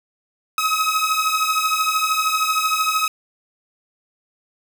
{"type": "beating tone pair", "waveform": "sawtooth", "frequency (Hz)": [1268, 1281], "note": ["D#6", "E6"], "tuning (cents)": [32, -50], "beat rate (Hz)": 13, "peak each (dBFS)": -17, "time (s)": [0.58, 3.08], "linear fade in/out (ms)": 2, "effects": []}